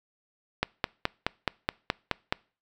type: click train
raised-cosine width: 0.3 ms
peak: -8 dBFS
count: 9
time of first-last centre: 0.63-2.325 s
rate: 4.72 Hz
effects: noise-tail reverb RT60 0.4 s tail -25 dB re dry